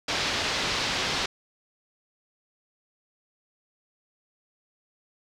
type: low-pass noise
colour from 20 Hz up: white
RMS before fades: -28 dBFS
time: 0.08-1.26 s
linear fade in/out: 5 ms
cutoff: 5000 Hz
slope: 24 dB/octave
effects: none